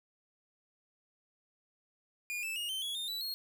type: tone with pitch steps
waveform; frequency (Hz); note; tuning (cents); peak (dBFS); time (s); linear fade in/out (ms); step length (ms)
45% pulse; 2431 / 2636 / 2858 / 3098 / 3359 / 3642 / 3949 / 4282; D#7 / E7 / F7 / G7 / G#7 / A#7 / B7 / C8; -41 / -1 / +39 / -21 / +19 / -41 / -1 / +39; -35; 2.3-3.34; 0; 130
effects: none